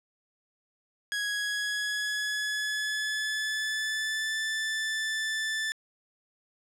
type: tone with pitch glide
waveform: sawtooth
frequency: 1661.2 to 1760 Hz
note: G#6 to A6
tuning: 0 to 0 cents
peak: -25 dBFS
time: 1.12-5.72 s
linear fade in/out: 0 ms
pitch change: +100 cents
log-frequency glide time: 1.26-4.37 s
effects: low-pass 9000 Hz 12 dB/octave